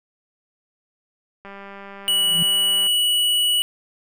click train, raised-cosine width 0.5 ms, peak -24 dBFS, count 282, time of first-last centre 1.45-2.869 s, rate 198 Hz
square tone, 2939 Hz, F#7, 12 cents flat, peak -17 dBFS, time 2.08-3.62 s, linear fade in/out 0 ms
sine tone with exponential growth, 170.9 Hz, F3, 37 cents flat, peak -20 dBFS, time 2.2-2.43 s, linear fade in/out 5 ms, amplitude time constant 49 ms
effects none

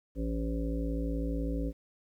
harmonic tone, 56 Hz, A1, 31 cents sharp, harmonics 1 / 3 / 5 / 7 / 9 / 10, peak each -32 / -39 / -35 / -45 / -41 / -48 dBFS, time 0.15-1.73 s, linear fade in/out 50 ms, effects 11-bit

